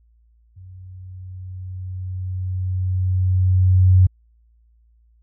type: tone with level ramp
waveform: sine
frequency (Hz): 92.5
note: F#2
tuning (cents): 0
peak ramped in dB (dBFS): -38 to -8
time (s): 0.56-4.07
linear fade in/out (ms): 10
effects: added 57 Hz sine -53 dBFS peak until 5.22 s